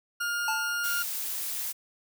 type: tone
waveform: 40% pulse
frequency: 1414 Hz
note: F6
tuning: 21 cents sharp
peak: -27 dBFS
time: 0.2-1.03 s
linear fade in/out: 10 ms
type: tone with exponential decay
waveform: square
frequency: 880 Hz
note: A5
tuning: in tune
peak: -27 dBFS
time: 0.48-0.91 s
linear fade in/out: 2 ms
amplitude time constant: 92 ms
type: noise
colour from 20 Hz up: blue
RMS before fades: -33 dBFS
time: 0.83-1.73 s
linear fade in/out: 20 ms
effects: none